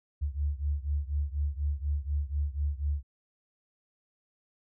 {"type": "beating tone pair", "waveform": "sine", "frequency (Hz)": [71, 75.1], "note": ["C#2", "D2"], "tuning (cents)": [42, 39], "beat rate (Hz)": 4.1, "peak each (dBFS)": [-30, -32], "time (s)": [0.21, 3.03], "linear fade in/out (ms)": 20, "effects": []}